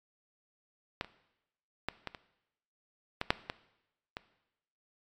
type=clicks; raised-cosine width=0.3 ms; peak=-16 / -29 / -15 / -20 / -27 / -15 / -7 / -18 / -21 dBFS; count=9; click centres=1.011 / 1.046 / 1.886 / 2.073 / 2.148 / 3.214 / 3.305 / 3.499 / 4.169 s; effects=noise-tail reverb RT60 0.9 s tail -17 dB re dry + MP3 96 kbps